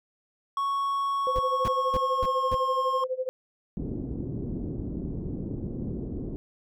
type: tone with pitch glide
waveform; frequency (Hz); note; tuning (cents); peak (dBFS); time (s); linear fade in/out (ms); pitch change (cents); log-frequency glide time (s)
triangle; 1108.7 to 1070.9; C#6 to C6; 0 to +40; -23; 0.57-3.04; 2; -60; 1.32-2.64
type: tone with tremolo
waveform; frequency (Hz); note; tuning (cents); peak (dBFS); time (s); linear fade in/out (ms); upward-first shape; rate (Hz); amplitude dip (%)
sine; 514; C5; -31; -24; 1.27-3.29; 0; sine; 12; 90
type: noise bursts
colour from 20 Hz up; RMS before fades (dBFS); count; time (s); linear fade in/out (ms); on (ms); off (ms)
brown; -30; 5; 1.36-2.545; 0; 29; 260
type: low-pass noise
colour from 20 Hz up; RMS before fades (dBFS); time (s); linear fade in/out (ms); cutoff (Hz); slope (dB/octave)
white; -33; 3.77-6.36; 0; 320; 24
effects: none

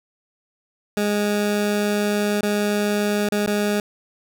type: tone with dropouts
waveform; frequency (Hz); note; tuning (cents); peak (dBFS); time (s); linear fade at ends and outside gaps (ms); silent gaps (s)
20% pulse; 206.9; G#3; -6; -14; 0.97-3.8; 2; 2.409-2.43 / 3.288-3.321 / 3.462-3.474
effects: none

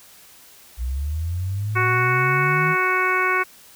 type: linear sweep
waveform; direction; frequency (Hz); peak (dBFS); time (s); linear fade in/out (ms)
sine; up; 58.4 to 160; -22; 0.77-2.76; 50
type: harmonic tone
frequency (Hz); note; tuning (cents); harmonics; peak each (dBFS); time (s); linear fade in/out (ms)
370; F#4; 0; 1 / 2 / 3 / 4 / 5 / 6 / 7; -26 / -33 / -22 / -23 / -29 / -23 / -32; 1.75-3.44; 20
effects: white hiss -48 dBFS RMS until 3.75 s

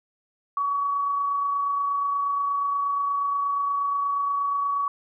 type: tone with amplitude modulation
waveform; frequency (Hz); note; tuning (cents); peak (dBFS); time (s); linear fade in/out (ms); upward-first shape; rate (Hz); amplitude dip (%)
sine; 1130; C#6; +33; -21; 0.57-4.88; 2; sine; 28.4; 25
effects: none

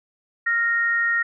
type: tone pair together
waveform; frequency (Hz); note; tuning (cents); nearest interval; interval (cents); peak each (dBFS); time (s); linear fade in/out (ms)
sine; 1394 / 1860.8; F6 / A#6; -4 / -4; perfect fourth; 500; -25 / -19; 0.46-1.23; 10
effects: none

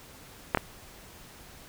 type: clicks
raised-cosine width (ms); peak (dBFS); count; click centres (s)
0.5; -7 / -10; 2; 0.548 / 0.573
effects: pink hiss -50 dBFS RMS until 1.68 s

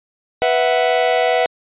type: chord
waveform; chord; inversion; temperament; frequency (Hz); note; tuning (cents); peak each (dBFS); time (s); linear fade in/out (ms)
45% pulse; B suspended fourth; none; just; 493.9 / 658.5 / 740.8; B4 / E5 / F#5; 0 / -2 / +2; -18; 0.42-1.46; 0
effects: resampled to 8000 Hz

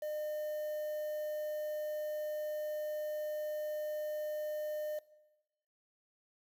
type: tone with quantisation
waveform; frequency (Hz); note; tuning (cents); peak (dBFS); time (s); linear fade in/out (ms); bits
triangle; 606; D#5; -46; -34; 0.02-4.99; 5; 9
effects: noise-tail reverb RT60 1.0 s tail -19 dB re dry

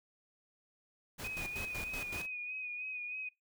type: noise with tremolo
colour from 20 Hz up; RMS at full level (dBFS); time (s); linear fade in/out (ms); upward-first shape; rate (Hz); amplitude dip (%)
pink; -43; 1.18-2.27; 20; square; 5.3; 70
type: tone with vibrato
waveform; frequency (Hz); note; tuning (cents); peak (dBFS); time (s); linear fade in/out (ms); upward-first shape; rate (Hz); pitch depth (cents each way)
sine; 2489; D#7; 0; -38; 1.24-3.29; 5; sine; 3.2; 37
effects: noise-tail reverb RT60 0.2 s tail -23 dB re dry

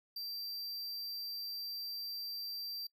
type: tone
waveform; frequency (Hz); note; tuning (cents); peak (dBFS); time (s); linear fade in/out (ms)
square; 4699; D8; 0; -40; 0.16-2.87; 5
effects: noise-tail reverb RT60 0.1 s tail -22 dB re dry

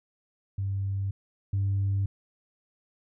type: tone pair in turn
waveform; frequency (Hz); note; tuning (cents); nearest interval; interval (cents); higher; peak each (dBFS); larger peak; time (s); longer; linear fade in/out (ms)
sine; 98 / 98.52; G2 / G2; 0 / +9; unison; 9; second; -26 / -22; second; 0.58-1.11 / 1.53-2.06; neither; 5
effects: tanh soft clip ceiling -21 dBFS

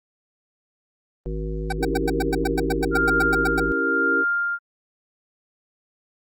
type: harmonic tone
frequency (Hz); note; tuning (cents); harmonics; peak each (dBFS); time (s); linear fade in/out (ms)
52.8; G#1; +29; 1 / 3 / 5 / 7 / 9; -27 / -32 / -38 / -33 / -36; 1.26-3.72; 0
type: tone bursts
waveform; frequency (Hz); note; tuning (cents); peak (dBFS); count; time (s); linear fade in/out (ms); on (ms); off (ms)
25% pulse; 769; G5; -33; -19; 16; 1.7-3.6; 5; 25; 100
type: chord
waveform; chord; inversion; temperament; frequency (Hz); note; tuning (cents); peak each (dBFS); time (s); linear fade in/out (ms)
sine; C# diminished seventh; none; equal; 277.2 / 329.6 / 392 / 466.2; C#4 / E4 / G4 / Bb4; 0 / 0 / 0 / 0; -28; 1.77-4.25; 50
type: tone with tremolo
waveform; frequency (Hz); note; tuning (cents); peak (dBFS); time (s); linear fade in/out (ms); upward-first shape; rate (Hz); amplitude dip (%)
sine; 1400; F6; +4; -18; 2.91-4.59; 50; sine; 1; 45
effects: Opus 32 kbps

